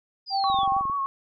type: exponential sweep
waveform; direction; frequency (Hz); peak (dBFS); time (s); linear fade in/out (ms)
sine; down; 5030 to 3255; -30; 0.26-0.67; 50
type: tone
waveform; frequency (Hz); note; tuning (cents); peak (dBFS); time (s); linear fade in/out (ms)
sine; 784; G5; 0; -22; 0.3-0.83; 50
type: tone with vibrato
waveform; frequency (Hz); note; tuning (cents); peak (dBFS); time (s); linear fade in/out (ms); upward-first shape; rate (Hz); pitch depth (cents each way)
sine; 1108.7; C#6; 0; -24; 0.44-1.06; 0; sine; 6.4; 36
type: click train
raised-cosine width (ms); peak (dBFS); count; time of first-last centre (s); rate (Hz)
3; -28; 10; 0.5-0.898; 22.6
effects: none